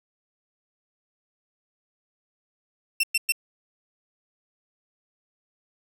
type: tone bursts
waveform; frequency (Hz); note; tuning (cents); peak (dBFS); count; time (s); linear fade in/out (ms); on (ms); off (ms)
sawtooth; 2700; E7; +41; -16; 3; 3-3.322; 5; 34; 110
effects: none